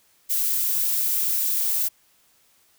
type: noise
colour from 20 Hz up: violet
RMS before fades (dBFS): -23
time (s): 0.29-1.89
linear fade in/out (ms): 20
effects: white hiss -61 dBFS RMS until 2.78 s